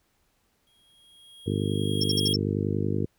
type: tone with exponential growth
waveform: square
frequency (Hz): 3276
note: G#7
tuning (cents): -24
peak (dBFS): -25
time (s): 0.67-2.33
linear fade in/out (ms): 1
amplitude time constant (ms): 360
type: harmonic tone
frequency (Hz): 50.5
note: G#1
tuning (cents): -48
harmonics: 2 / 3 / 4 / 5 / 6 / 7 / 8 / 9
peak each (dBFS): -29 / -31 / -32 / -33 / -34 / -34 / -35 / -36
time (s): 1.46-3.06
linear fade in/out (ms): 10
type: tone bursts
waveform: triangle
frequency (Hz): 5400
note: E8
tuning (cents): +41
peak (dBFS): -22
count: 5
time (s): 2.01-2.362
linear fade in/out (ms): 5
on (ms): 28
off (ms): 53
effects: pink hiss -70 dBFS RMS until 3.18 s